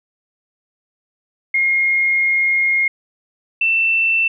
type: tone pair in turn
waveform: sine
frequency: 2141 / 2676 Hz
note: C7 / E7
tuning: +39 / +25 cents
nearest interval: major third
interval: 386 cents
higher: second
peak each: -13 dBFS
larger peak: neither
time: 1.54-2.88 / 3.61-4.28 s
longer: first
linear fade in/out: 5 ms
effects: none